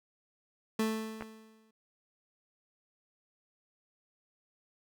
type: tone with exponential decay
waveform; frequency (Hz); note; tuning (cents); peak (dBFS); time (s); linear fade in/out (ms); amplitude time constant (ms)
30% pulse; 220; A3; 0; -24; 0.79-1.71; 5; 200
type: clicks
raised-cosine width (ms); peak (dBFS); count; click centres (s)
0.5; -25 / -25; 2; 1.209 / 1.223
effects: none